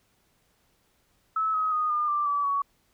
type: tone with pitch steps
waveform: sine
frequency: 1300 / 1268.8 / 1238.4 / 1208.7 / 1179.8 / 1151.5 / 1123.9 Hz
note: E6 / D#6 / D#6 / D6 / D6 / D6 / C#6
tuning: -24 / +33 / -9 / +49 / +8 / -34 / +24 cents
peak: -23 dBFS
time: 1.36-2.62 s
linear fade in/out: 5 ms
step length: 180 ms
effects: pink hiss -68 dBFS RMS until 2.93 s

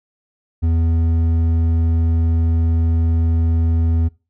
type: tone with hard clipping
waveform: triangle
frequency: 82.41 Hz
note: E2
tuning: in tune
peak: -15 dBFS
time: 0.62-4.09 s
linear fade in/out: 20 ms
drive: 10 dB
effects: noise-tail reverb RT60 0.3 s tail -23 dB re dry

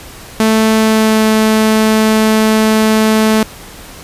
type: tone with pitch glide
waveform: sawtooth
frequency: 220 to 218.2 Hz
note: A3 to A3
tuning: 0 to -14 cents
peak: -4 dBFS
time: 0.4-3.43 s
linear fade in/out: 0 ms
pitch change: -14 cents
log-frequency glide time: 0.74-1.25 s
effects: pink hiss -33 dBFS RMS until 4.03 s + resampled to 32000 Hz

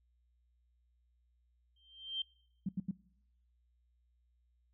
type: tone with exponential growth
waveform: sine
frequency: 3147 Hz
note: G7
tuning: 6 cents sharp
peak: -32 dBFS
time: 1.76-2.22 s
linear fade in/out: 5 ms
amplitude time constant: 100 ms
type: tone bursts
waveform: sine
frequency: 189.4 Hz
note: F#3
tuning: 41 cents sharp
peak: -32 dBFS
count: 3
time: 2.66-2.912 s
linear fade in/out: 5 ms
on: 30 ms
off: 81 ms
effects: noise-tail reverb RT60 0.8 s tail -23 dB re dry + added 60 Hz sine -70 dBFS peak until 4.73 s

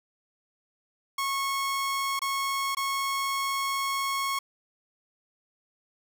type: tone with dropouts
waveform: sawtooth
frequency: 1096 Hz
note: C#6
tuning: 20 cents flat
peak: -23 dBFS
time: 1.18-4.39 s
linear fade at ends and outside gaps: 5 ms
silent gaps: 2.193-2.217 / 2.749-2.769 s
effects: none

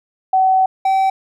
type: tone pair in turn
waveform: sine / triangle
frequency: 757 / 769.3 Hz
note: F#5 / G5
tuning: +39 / -33 cents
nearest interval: unison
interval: 28 cents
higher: second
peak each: -10 dBFS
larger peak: neither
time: 0.33-0.66 / 0.85-1.1 s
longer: first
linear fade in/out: 5 ms
effects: none

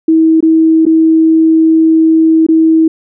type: tone with dropouts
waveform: sine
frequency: 321.6 Hz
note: E4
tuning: 43 cents flat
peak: -4 dBFS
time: 0.08-2.88 s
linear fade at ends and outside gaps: 5 ms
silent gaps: 0.406-0.426 / 0.854-0.864 / 2.466-2.486 s
effects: none

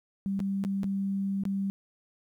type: tone with dropouts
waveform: sine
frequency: 196 Hz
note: G3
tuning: in tune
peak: -27 dBFS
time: 0.26-1.7 s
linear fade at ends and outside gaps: 0 ms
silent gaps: 0.393-0.402 / 0.639-0.649 / 0.833-0.842 / 1.436-1.453 s
effects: 11-bit

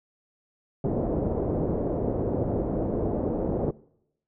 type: low-pass noise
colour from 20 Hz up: white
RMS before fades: -27 dBFS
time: 0.84-3.71 s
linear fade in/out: 5 ms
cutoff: 540 Hz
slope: 24 dB/octave
effects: noise-tail reverb RT60 0.8 s tail -23 dB re dry

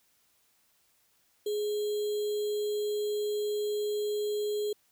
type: tone with sample-and-hold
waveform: sine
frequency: 418.4 Hz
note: G#4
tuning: 13 cents sharp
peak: -28 dBFS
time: 1.46-4.73 s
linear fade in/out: 5 ms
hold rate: 3675 Hz
effects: white hiss -69 dBFS RMS until 4.91 s

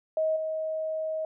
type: tone with level steps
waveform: sine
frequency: 632 Hz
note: D#5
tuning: 27 cents sharp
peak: -23 / -28 dBFS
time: 0.17-1.25 s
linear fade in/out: 2 ms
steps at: 0.36 s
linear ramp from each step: 5 ms
effects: none

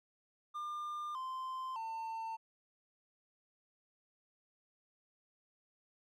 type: tone with pitch steps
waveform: triangle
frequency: 1200 / 1038.6 / 899 Hz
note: D6 / C6 / A5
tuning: +37 / -13 / +37 cents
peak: -37 dBFS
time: 0.54-2.37 s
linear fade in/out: 20 ms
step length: 610 ms
effects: none

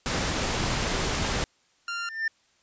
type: noise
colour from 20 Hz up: pink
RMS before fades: -27 dBFS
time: 0.06-1.44 s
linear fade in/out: 0 ms
type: tone with exponential growth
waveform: triangle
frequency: 1794 Hz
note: A6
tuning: 33 cents sharp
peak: -20 dBFS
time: 1.87-2.28 s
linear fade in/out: 5 ms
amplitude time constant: 89 ms
type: tone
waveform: sawtooth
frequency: 1390 Hz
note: F6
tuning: 9 cents flat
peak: -26 dBFS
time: 1.88-2.09 s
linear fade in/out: 2 ms
effects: white hiss -65 dBFS RMS until 2.62 s + resampled to 16000 Hz

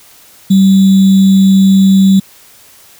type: tone with sample-and-hold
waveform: sine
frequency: 193 Hz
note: G3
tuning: 27 cents flat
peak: -3 dBFS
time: 0.5-2.2 s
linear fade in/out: 10 ms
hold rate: 3675 Hz
effects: white hiss -41 dBFS RMS until 2.99 s

